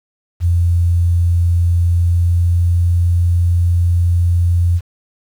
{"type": "tone with pitch glide", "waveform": "sine", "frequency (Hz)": [86.3, 86.9], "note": ["F2", "F2"], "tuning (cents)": [-20, -8], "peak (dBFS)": -10, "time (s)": [0.4, 4.81], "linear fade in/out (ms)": 50, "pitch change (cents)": 12, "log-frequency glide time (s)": [1.77, 2.87], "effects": ["7-bit"]}